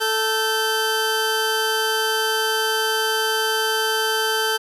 20% pulse tone pair together, 440 / 1550 Hz, A4 / G6, 0 / -20 cents, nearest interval octave + minor seventh, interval 2180 cents, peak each -17 dBFS, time 0-4.58 s, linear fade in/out 20 ms, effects resampled to 32000 Hz + 8-bit

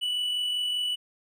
triangle tone with amplitude modulation, 2960 Hz, F#7, in tune, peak -23 dBFS, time 0.01-0.96 s, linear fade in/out 20 ms, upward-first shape sine, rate 45.1 Hz, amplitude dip 30%, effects none

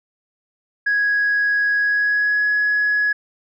sine tone with pitch glide, 1661.2 to 1681.5 Hz, G#6 to G#6, 0 to +21 cents, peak -14 dBFS, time 0.86-3.13 s, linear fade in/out 10 ms, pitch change +21 cents, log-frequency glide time 1.78-2.46 s, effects tanh soft clip ceiling -12 dBFS

